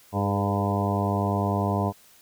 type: harmonic tone with a mistuned harmonic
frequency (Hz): 100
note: G2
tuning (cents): +35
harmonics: 1 / 2 / 3 / 4 / 5 / 6 / 7 / 8 / 9 / 10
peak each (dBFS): -26 / -28 / -33 / -33 / -36 / -34 / -31 / -36 / -34 / -33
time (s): 0.12-1.93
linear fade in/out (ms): 50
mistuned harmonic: 4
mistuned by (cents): +39
effects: white hiss -55 dBFS RMS until 2.21 s